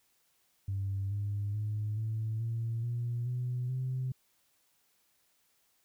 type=tone with pitch steps; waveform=sine; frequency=98 / 101.93 / 106.01 / 110.26 / 114.67 / 119.27 / 124.04 / 129.01 Hz; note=G2 / G#2 / G#2 / A2 / A#2 / A#2 / B2 / C3; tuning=0 / -32 / +36 / +4 / -28 / +40 / +8 / -24 cents; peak=-30 dBFS; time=0.68-4.12 s; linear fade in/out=5 ms; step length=430 ms; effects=tanh soft clip ceiling -27 dBFS + white hiss -72 dBFS RMS until 5.84 s